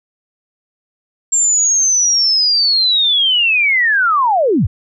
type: linear sweep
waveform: sine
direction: down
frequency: 7430 to 60 Hz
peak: -10 dBFS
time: 1.32-4.67 s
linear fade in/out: 10 ms
effects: none